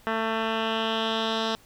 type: tone with low-pass filter sweep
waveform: 10% pulse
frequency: 223.1 Hz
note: A3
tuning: 24 cents sharp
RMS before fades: -27 dBFS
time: 0.07-1.55 s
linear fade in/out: 0 ms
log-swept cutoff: 2100 to 4300 Hz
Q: 3.1
effects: pink hiss -56 dBFS RMS until 1.65 s